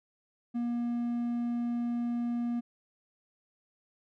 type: tone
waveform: triangle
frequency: 238.2 Hz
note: A#3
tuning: 38 cents sharp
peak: -27 dBFS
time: 0.54-2.61 s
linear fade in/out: 20 ms
effects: none